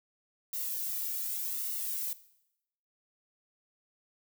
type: noise with flanger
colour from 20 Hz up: violet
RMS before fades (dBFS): -35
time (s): 0.53-2.13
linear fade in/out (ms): 2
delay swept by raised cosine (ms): 1.2 to 1.97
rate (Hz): 0.87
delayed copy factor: -0.7
effects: noise-tail reverb RT60 0.8 s tail -17 dB re dry